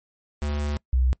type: tone pair in turn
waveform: square / sine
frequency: 73.42 / 63.38 Hz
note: D2 / B1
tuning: 0 / +46 cents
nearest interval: minor third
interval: 254 cents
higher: first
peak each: -25 / -17 dBFS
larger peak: second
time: 0.42-0.77 / 0.93-1.13 s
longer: first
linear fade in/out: 0 ms
effects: noise-tail reverb RT60 0.1 s tail -24 dB re dry + MP3 32 kbps